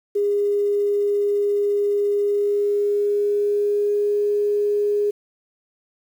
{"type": "tone with pitch glide", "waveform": "sine", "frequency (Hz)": [408.2, 412.9], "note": ["G#4", "G#4"], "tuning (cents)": [-30, -10], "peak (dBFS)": -17, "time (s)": [0.15, 5.11], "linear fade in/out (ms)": 10, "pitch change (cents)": 20, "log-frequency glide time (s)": [2.19, 4.24], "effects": ["8-bit"]}